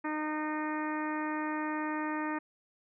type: harmonic tone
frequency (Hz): 306.4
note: D#4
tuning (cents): -27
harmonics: 1 / 2 / 3 / 4 / 5 / 6 / 7 / 8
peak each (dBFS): -34 / -43 / -38 / -41 / -45 / -41 / -49 / -50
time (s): 0.04-2.39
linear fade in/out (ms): 10
effects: none